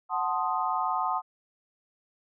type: chord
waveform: sine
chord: F# diminished seventh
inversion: none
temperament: equal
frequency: 740 / 880 / 1046.5 / 1244.5 Hz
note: F#5 / A5 / C6 / Eb6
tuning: 0 / 0 / 0 / 0 cents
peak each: -31 dBFS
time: 0.09-1.22 s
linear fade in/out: 50 ms
effects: none